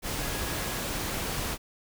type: tone in noise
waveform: sine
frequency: 1661.2 Hz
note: G#6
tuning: in tune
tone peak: -43 dBFS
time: 0.18-0.85 s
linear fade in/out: 50 ms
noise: pink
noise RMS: -32 dBFS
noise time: 0.02-1.58 s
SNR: -14 dB
effects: none